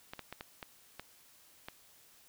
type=clicks; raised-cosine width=0.3 ms; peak=-26 dBFS; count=7; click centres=0.135 / 0.193 / 0.326 / 0.409 / 0.628 / 0.996 / 1.685 s; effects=white hiss -62 dBFS RMS until 2.28 s